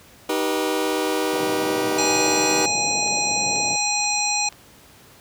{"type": "chord", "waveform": "sawtooth", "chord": "Eb augmented", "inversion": "none", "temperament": "just", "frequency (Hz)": [311.1, 388.9, 486.1], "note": ["Eb4", "G4", "B4"], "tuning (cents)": [0, -14, -28], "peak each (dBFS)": -21, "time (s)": [0.29, 2.66], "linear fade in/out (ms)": 5}
{"type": "band-pass noise", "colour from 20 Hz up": "white", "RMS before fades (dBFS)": -33, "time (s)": [1.33, 3.76], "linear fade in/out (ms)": 2, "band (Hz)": [100, 800], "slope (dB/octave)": 48}
{"type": "harmonic tone", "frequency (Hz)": 830.6, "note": "G#5", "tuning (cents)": 0, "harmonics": [1, 3, 5, 7, 9], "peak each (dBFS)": [-26, -26, -26, -26, -26], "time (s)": [1.98, 4.49], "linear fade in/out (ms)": 5}
{"type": "click train", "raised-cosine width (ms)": 0.2, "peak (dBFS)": -24, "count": 6, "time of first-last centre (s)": [2.11, 4.525], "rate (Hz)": 2.07}
{"effects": ["pink hiss -49 dBFS RMS until 5.2 s", "high-pass 60 Hz 12 dB/octave"]}